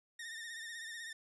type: tone with vibrato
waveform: sawtooth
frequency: 1828 Hz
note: A#6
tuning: 34 cents flat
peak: -40 dBFS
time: 0.19-1.13 s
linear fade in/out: 5 ms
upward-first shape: sine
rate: 16 Hz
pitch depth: 52 cents each way
effects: resampled to 24000 Hz